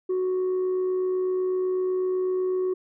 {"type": "tone with amplitude modulation", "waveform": "sine", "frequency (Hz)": 370, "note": "F#4", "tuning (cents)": 0, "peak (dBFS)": -19, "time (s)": [0.09, 2.74], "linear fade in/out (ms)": 10, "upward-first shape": "sine", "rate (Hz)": 68, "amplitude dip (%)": 25, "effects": ["tanh soft clip ceiling -21 dBFS"]}